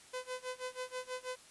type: tone with tremolo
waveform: sawtooth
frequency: 507 Hz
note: B4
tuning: 45 cents sharp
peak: -33 dBFS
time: 0.13-1.36 s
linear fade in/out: 10 ms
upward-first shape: sine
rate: 6.2 Hz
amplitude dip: 95%
effects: white hiss -58 dBFS RMS until 1.5 s + resampled to 24000 Hz